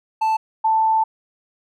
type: tone pair in turn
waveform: triangle / sine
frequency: 880 / 883.3 Hz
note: A5 / A5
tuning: 0 / +6 cents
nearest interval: unison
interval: 6 cents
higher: second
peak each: -14 dBFS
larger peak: neither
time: 0.21-0.37 / 0.64-1.04 s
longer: second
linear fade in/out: 10 ms
effects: none